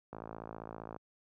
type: click train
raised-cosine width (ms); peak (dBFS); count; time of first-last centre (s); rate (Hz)
1; -29; 47; 0.13-0.963; 55.2
effects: high-pass 80 Hz 12 dB/octave